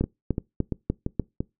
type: two click trains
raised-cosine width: 3 ms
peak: -13 / -10 dBFS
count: 5 / 5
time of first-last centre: 0.04-1.405 / 0.01-1.197 s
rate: 2.93 / 3.37 Hz
effects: noise-tail reverb RT60 0.2 s tail -23 dB re dry